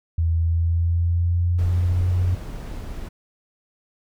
sine tone with pitch glide, 82.41 to 90.39 Hz, E2 to F#2, 0 to -40 cents, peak -17 dBFS, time 0.18-2.35 s, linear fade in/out 5 ms, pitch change +160 cents, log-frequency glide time 0.34-2.18 s
brown noise, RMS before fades -32 dBFS, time 1.58-3.09 s, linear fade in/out 10 ms
effects none

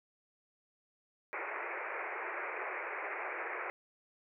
white band-pass noise, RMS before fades -40 dBFS, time 1.33-3.7 s, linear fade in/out 0 ms, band 340 to 2400 Hz, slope 96 dB/octave, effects none

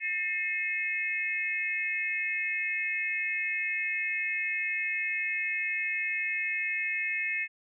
sine tone cluster, 1794 / 2147 / 2562 Hz, A6 / C7 / E7, +33 / +44 / -50 cents, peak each -35 / -31 / -33 dBFS, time 0-7.48 s, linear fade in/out 50 ms, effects none

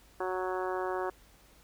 harmonic tone, 185 Hz, F#3, in tune, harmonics 2 / 3 / 4 / 5 / 6 / 7 / 8 / 9, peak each -34 / -39 / -38 / -40 / -40 / -45 / -45 / -46 dBFS, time 0.2-1.1 s, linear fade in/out 5 ms, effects added 51 Hz sine -61 dBFS peak until 1.63 s + pink hiss -61 dBFS RMS until 1.63 s

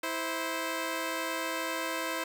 10% pulse tone pair together, 326.6 / 521 Hz, E4 / C5, -16 / -7 cents, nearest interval minor sixth, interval 809 cents, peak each -26 dBFS, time 0.03-2.24 s, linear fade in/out 5 ms, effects none

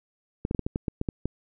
clicks, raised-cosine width 3 ms, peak -14 dBFS, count 10, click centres 0.451 / 0.511 / 0.548 / 0.593 / 0.665 / 0.759 / 0.882 / 1.014 / 1.088 / 1.256 s, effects none

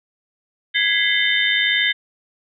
sine tone cluster, 1663 / 2002 / 2103 / 3068 / 3623 Hz, G#6 / B6 / C7 / G7 / A7, +2 / +23 / +8 / -38 / +50 cents, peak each -22 dBFS, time 0.74-1.93 s, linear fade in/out 20 ms, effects none

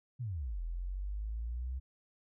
sine exponential two-way sweep, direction down then up, 133.3 to 41.2 to 65.7 Hz, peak -35 dBFS, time 0.19-1.8 s, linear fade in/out 20 ms, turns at 0.62 s, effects none

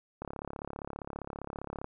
click train, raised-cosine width 1 ms, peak -24 dBFS, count 58, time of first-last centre 0.22-1.844 s, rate 35.1 Hz, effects none

